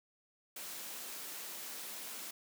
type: high-pass noise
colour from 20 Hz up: white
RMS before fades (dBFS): -45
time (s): 0.56-2.31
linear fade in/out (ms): 5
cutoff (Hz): 180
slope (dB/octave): 24
effects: none